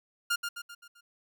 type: tone with echo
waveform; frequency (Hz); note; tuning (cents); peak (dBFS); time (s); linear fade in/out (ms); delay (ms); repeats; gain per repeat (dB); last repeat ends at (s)
sawtooth; 1407; F6; +12; -22; 0.3-0.36; 10; 130; 5; -6; 1.01
effects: none